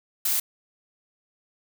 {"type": "noise", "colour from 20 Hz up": "blue", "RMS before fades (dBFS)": -24, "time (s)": [0.25, 0.4], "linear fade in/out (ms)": 5, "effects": []}